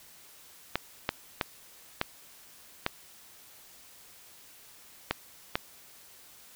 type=clicks; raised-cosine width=0.3 ms; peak=-10 dBFS; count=7; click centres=0.756 / 1.091 / 1.412 / 2.014 / 2.864 / 5.11 / 5.555 s; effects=white hiss -54 dBFS RMS until 6.55 s